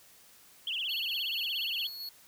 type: tone with vibrato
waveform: sine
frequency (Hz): 3005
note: F#7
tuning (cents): +26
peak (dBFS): -31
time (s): 0.67-1.87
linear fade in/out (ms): 2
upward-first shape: triangle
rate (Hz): 17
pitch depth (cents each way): 240
type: tone with tremolo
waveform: square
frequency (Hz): 4356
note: C#8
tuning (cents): -31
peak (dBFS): -38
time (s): 0.89-2.09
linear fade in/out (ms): 2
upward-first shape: square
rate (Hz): 4.5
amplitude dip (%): 30
effects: white hiss -58 dBFS RMS until 2.27 s